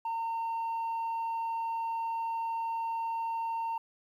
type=tone; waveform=sine; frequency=913 Hz; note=A#5; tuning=36 cents flat; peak=-28 dBFS; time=0.05-3.78 s; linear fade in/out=5 ms; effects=tanh soft clip ceiling -30 dBFS + 11-bit